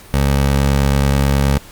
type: tone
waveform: 20% pulse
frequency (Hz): 69.3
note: C#2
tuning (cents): 0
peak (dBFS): -7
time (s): 0.14-1.58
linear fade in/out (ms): 0
effects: pink hiss -40 dBFS RMS until 1.71 s + Opus 48 kbps